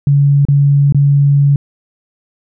sine tone with dropouts, 141.7 Hz, C#3, 38 cents sharp, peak -6 dBFS, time 0.07-1.56 s, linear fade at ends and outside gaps 2 ms, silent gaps 0.452-0.485 / 0.924-0.946 s, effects none

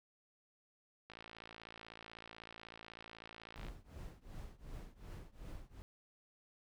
click train, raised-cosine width 0.3 ms, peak -35 dBFS, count 146, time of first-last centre 1.1-3.685 s, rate 56.1 Hz
brown noise with tremolo, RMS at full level -46 dBFS, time 3.56-5.82 s, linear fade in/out 0 ms, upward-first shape triangle, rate 2.7 Hz, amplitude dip 95%
effects none

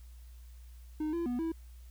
triangle tone with pitch steps, 307.7 / 339.4 / 244.7 / 326.9 Hz, D#4 / F4 / B3 / E4, -19 / -49 / -16 / -14 cents, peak -29 dBFS, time 1-1.52 s, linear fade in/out 5 ms, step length 130 ms, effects added 60 Hz sine -48 dBFS peak until 1.9 s + white hiss -66 dBFS RMS until 1.9 s

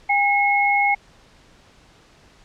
sine tone pair together, 809 / 2173 Hz, G#5 / C#7, -46 / -35 cents, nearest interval octave + perfect fourth, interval 1711 cents, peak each -18 dBFS, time 0.09-0.95 s, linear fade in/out 10 ms, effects pink hiss -52 dBFS RMS until 2.44 s + low-pass 6000 Hz 12 dB/octave

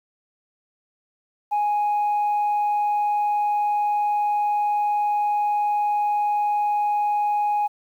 sine tone, 830.6 Hz, G#5, in tune, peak -17 dBFS, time 1.51-7.68 s, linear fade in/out 20 ms, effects tanh soft clip ceiling -17 dBFS + 9-bit

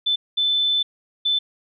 sine tone bursts at uneven times, 3520 Hz, A7, in tune, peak -17 dBFS, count 3, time 0.06-0.16 / 0.37-0.83 / 1.25-1.39 s, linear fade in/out 10 ms, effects none

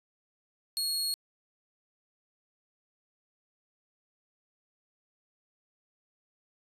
sawtooth tone, 4314 Hz, C#8, 48 cents flat, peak -26 dBFS, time 0.77-1.14 s, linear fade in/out 0 ms, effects resampled to 32000 Hz

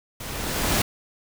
pink noise with level ramp, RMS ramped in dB -35 to -20 dBFS, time 0.2-0.82 s, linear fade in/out 5 ms, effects none

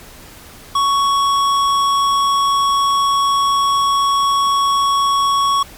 sine tone with hard clipping, 1114 Hz, C#6, 8 cents sharp, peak -14 dBFS, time 0.75-5.63 s, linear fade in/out 5 ms, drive 13 dB, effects pink hiss -39 dBFS RMS until 5.77 s + MP3 96 kbps

